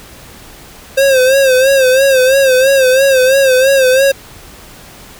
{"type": "tone with vibrato", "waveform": "square", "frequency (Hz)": 529, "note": "C5", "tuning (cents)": 19, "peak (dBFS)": -7, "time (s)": [0.97, 4.12], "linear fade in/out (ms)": 10, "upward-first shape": "sine", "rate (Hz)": 3, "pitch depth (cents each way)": 74, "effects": ["pink hiss -36 dBFS RMS until 5.19 s"]}